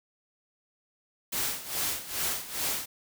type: noise with tremolo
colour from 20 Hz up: white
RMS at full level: -29 dBFS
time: 1.32-2.86 s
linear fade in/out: 10 ms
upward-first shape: sine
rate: 2.4 Hz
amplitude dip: 80%
effects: none